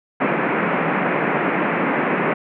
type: band-pass noise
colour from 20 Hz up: pink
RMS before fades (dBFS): -20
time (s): 0.2-2.34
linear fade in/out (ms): 10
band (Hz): 160 to 2400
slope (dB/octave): 48
effects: none